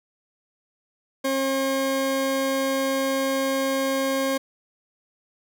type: tone pair together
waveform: 40% pulse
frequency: 269.2 / 538.4 Hz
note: C4 / C5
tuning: +49 / +49 cents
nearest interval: octave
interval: 1200 cents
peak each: -25 / -24 dBFS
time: 1.24-4.38 s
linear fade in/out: 10 ms
effects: none